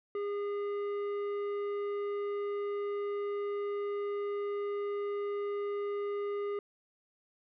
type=tone with tanh clipping; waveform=triangle; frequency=407.6 Hz; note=G#4; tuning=32 cents flat; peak=-34 dBFS; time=0.15-6.59 s; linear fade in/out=2 ms; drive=14 dB; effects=none